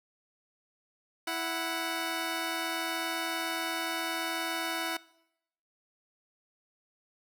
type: tone pair together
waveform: 10% pulse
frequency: 329.6 / 739.9 Hz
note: E4 / F#5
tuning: 0 / 0 cents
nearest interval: octave + major second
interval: 1400 cents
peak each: -26 dBFS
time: 1.27-4.97 s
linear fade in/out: 5 ms
effects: noise-tail reverb RT60 0.8 s tail -21 dB re dry